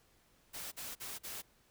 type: noise bursts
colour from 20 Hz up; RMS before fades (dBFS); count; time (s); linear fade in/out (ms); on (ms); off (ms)
white; -44; 4; 0.53-1.422; 20; 190; 44
effects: pink hiss -69 dBFS RMS until 1.7 s